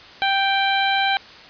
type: harmonic tone with a mistuned harmonic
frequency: 784 Hz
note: G5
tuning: in tune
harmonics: 1 / 2 / 3 / 4 / 5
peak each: -20 / -23 / -25 / -26 / -27 dBFS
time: 0.22-1.17 s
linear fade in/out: 0 ms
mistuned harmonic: 5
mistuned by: +19 cents
effects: white hiss -42 dBFS RMS until 1.49 s + resampled to 11025 Hz